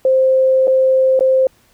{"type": "tone with dropouts", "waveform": "sine", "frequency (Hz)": 524, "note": "C5", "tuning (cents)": 2, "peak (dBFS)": -9, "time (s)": [0.05, 1.47], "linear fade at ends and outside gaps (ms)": 2, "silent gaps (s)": [[0.672, 0.678], [1.193, 1.207]], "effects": ["pink hiss -54 dBFS RMS until 1.73 s"]}